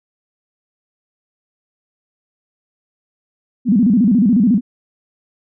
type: tone with vibrato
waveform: sine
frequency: 220.4 Hz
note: A3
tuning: 3 cents sharp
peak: -9 dBFS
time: 3.65-4.61 s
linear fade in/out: 50 ms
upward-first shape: square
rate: 14 Hz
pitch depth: 200 cents each way
effects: none